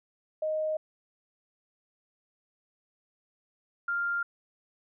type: tone pair in turn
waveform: sine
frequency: 622.3 / 1397 Hz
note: D#5 / F6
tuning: 0 / 0 cents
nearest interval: octave + major second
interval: 1400 cents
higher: second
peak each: -27 dBFS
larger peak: neither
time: 0.42-0.77 / 3.88-4.23 s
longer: neither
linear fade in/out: 5 ms
effects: none